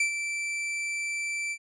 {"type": "tone with ADSR envelope", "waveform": "45% pulse", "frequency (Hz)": 2334, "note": "D7", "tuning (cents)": -11, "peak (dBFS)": -21, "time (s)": [0, 1.58], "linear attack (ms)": 4, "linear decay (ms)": 98, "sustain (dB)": -8, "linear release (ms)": 64, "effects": ["resampled to 22050 Hz"]}